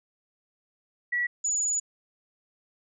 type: tone pair in turn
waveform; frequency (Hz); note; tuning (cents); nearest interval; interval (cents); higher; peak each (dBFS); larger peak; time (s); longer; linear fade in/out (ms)
sine; 1938 / 6906; B6 / A8; -33 / -33; octave + minor seventh; 2200; second; -24; neither; 1.12-1.27 / 1.44-1.8; second; 10
effects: none